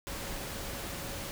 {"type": "tone in noise", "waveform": "sine", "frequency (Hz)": 554.4, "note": "C#5", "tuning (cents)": 0, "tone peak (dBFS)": -49, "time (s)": [0.07, 1.31], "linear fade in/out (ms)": 0, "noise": "pink", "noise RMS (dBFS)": -39, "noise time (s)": [0.07, 1.31], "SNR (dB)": -13, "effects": []}